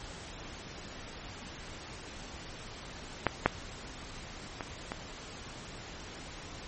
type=clicks; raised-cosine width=0.5 ms; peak=-9 / -6 / -20 / -19 dBFS; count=4; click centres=3.267 / 3.46 / 4.608 / 4.919 s; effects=pink hiss -45 dBFS RMS until 6.67 s + MP3 32 kbps